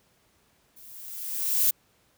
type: noise with level ramp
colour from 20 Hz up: violet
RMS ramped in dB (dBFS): -50 to -20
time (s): 0.76-1.71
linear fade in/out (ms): 10
effects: pink hiss -65 dBFS RMS until 2.17 s + high-pass 60 Hz 12 dB/octave